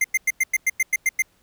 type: tone bursts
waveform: square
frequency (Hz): 2091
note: C7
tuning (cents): -2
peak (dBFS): -17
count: 10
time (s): 0.01-1.222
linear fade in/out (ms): 5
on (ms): 33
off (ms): 98
effects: pink hiss -62 dBFS RMS until 1.42 s